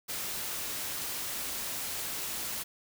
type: noise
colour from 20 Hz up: white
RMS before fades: -36 dBFS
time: 0.08-2.64 s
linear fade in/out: 20 ms
effects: none